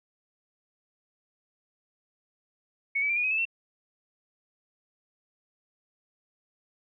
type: tone with pitch steps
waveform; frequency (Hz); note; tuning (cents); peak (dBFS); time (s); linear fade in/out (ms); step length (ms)
sine; 2217 / 2291 / 2368 / 2447 / 2529 / 2614 / 2701; C#7 / D7 / D7 / D#7 / D#7 / E7 / E7; 0 / -44 / +14 / -29 / +28 / -15 / +42; -24; 2.95-3.454; 10; 72
effects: none